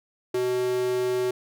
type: tone with high-pass filter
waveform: square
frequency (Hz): 125.2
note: B2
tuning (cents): +24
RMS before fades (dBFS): -25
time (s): 0.34-1.31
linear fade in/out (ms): 5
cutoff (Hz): 330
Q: 6.2
effects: none